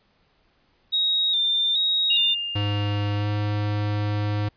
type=tone with vibrato; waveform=sine; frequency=3685 Hz; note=A#7; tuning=21 cents flat; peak=-19 dBFS; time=0.92-2.35 s; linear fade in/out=20 ms; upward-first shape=square; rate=1.2 Hz; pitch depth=45 cents each way
type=tone with exponential decay; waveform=sine; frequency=2811 Hz; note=F7; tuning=11 cents sharp; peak=-19 dBFS; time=2.1-4.04 s; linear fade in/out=5 ms; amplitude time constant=420 ms
type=tone with pitch glide; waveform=square; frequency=102.8 to 104.11 Hz; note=G#2 to G#2; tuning=-17 to +5 cents; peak=-23 dBFS; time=2.55-4.49 s; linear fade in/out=10 ms; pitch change=+22 cents; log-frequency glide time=3.16-3.28 s
effects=pink hiss -64 dBFS RMS until 4.56 s + resampled to 11025 Hz